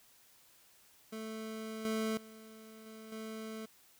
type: tone with level steps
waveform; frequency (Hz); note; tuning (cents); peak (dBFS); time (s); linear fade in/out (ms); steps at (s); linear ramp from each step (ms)
25% pulse; 220; A3; 0; -37 / -29 / -48 / -45 / -38; 1.12-3.66; 10; 1.85 / 2.17 / 2.86 / 3.12; 2
effects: white hiss -64 dBFS RMS until 3.99 s